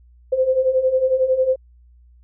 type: beating tone pair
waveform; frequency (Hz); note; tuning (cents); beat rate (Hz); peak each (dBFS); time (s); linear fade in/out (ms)
sine; 511 / 522; C5 / C5; -41 / -4; 11; -21 / -16; 0.32-1.56; 10
effects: added 60 Hz sine -47 dBFS peak until 2.23 s